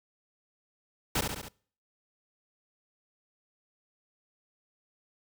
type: noise with echo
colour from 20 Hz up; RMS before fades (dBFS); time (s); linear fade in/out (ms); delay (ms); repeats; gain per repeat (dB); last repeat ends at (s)
pink; -28; 1.15-1.21; 5; 69; 4; -4; 1.486
effects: noise-tail reverb RT60 0.5 s tail -24 dB re dry